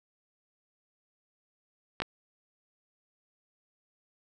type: clicks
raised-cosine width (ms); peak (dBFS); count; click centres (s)
0.3; -15; 2; 2.002 / 2.02
effects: none